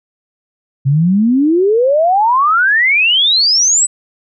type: exponential sweep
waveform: sine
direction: up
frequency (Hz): 130.81 to 8180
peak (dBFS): -8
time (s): 0.85-3.87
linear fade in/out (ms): 20
effects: none